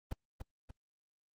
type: noise with echo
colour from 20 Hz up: brown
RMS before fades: -34 dBFS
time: 0.11-0.13 s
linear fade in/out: 5 ms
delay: 290 ms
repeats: 2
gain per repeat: -6 dB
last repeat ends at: 0.71 s
effects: Opus 24 kbps